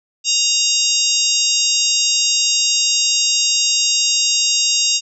harmonic tone with a mistuned harmonic, 932.3 Hz, A#5, in tune, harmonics 3 / 4 / 5 / 6 / 7 / 8, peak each -21 / -21 / -21 / -21 / -21 / -21 dBFS, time 0.24-5.01 s, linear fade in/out 50 ms, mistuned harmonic 5, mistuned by +55 cents, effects none

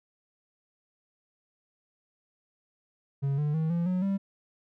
triangle tone with pitch steps, 138.59 / 148.54 / 159.2 / 170.62 / 182.87 / 196 Hz, C#3 / D3 / D#3 / F3 / F#3 / G3, 0 / +20 / +40 / -40 / -20 / 0 cents, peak -23 dBFS, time 3.22-4.18 s, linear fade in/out 20 ms, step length 160 ms, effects none

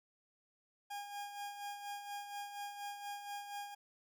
40% pulse tone with tremolo, 814 Hz, G#5, 35 cents flat, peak -40 dBFS, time 0.9-3.75 s, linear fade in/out 10 ms, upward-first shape sine, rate 4.2 Hz, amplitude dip 55%, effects none

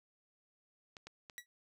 clicks, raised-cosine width 0.2 ms, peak -32 dBFS, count 3, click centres 0.968 / 1.07 / 1.298 s
sawtooth tone with exponential decay, 1939 Hz, B6, 32 cents flat, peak -37 dBFS, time 1.38-1.46 s, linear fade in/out 0 ms, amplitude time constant 16 ms
effects none

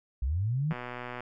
sine linear sweep, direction up, 56.6 to 164.81 Hz, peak -26 dBFS, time 0.22-0.73 s, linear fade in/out 5 ms
click train, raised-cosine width 0.5 ms, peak -23 dBFS, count 62, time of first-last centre 0.71-1.206 s, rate 123 Hz
effects none

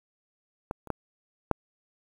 clicks, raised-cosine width 1 ms, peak -17 / -30 / -14 / -8 dBFS, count 4, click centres 0.711 / 0.873 / 0.903 / 1.513 s, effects 8-bit

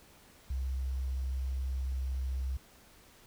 sine tone with quantisation, 65.41 Hz, C2, in tune, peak -31 dBFS, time 0.5-2.57 s, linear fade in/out 5 ms, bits 10, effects pink hiss -59 dBFS RMS until 3.26 s

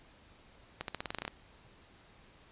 accelerating click train, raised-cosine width 0.3 ms, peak -20 dBFS, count 11, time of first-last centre 0.81-1.279 s, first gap 72 ms, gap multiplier 0.9, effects pink hiss -60 dBFS RMS until 2.51 s + resampled to 8000 Hz

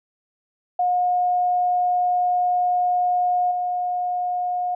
sine tone with level steps, 719 Hz, F#5, 50 cents flat, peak -17 / -21 dBFS, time 0.79-4.75 s, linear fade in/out 5 ms, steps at 3.51 s, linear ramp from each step 5 ms, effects none

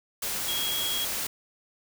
sine tone in noise, 3298 Hz, G#7, 13 cents flat, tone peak -29 dBFS, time 0.48-1.05 s, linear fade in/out 5 ms, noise white, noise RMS -31 dBFS, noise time 0.22-1.27 s, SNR -1 dB, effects none

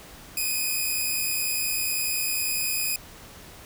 5% pulse tone pair together, 2454 / 2524 Hz, D#7 / D#7, -25 / +24 cents, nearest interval unison, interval 49 cents, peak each -18 dBFS, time 0.37-2.96 s, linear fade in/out 2 ms, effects pink hiss -46 dBFS RMS until 3.65 s

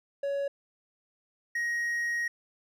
triangle tone pair in turn, 560 / 1883.6 Hz, C#5 / A#6, +18 / +18 cents, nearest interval octave + major sixth, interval 2100 cents, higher second, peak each -26 dBFS, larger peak neither, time 0.23-0.48 / 1.55-2.28 s, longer second, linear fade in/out 5 ms, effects none

